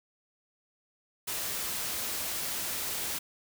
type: noise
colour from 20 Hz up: white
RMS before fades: -34 dBFS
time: 1.27-3.19 s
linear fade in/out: 10 ms
effects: none